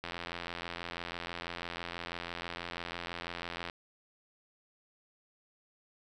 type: click train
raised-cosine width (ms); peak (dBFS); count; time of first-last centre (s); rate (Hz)
0.3; -22; 316; 0.04-3.699; 86.1
effects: none